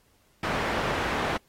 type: low-pass noise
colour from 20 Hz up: white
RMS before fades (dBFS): -29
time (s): 0.43-1.37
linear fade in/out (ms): 2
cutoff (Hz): 1500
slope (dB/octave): 12
effects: pink hiss -65 dBFS RMS until 1.48 s + AAC 48 kbps